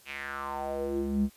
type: tone with band-pass filter sweep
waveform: square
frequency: 69.6 Hz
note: C#2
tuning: 8 cents sharp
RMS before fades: -32 dBFS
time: 0.05-1.3 s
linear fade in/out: 50 ms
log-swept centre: 2700 to 170 Hz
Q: 4.7
effects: white hiss -58 dBFS RMS until 1.36 s + resampled to 32000 Hz